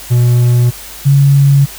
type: tone pair in turn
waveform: triangle / sine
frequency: 121.6 / 139.71 Hz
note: B2 / C#3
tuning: -26 / +14 cents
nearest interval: major second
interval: 240 cents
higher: second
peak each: -4 dBFS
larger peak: neither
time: 0.1-0.71 / 1.05-1.66 s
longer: neither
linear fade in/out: 20 ms
effects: added 50 Hz sine -38 dBFS peak until 1.78 s + white hiss -30 dBFS RMS until 1.78 s